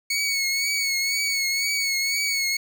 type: tone with vibrato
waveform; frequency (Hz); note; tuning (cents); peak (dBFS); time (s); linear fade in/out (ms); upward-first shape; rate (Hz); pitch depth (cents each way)
20% pulse; 2217; C#7; 0; -17; 0.1-2.57; 5; triangle; 2; 51
effects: none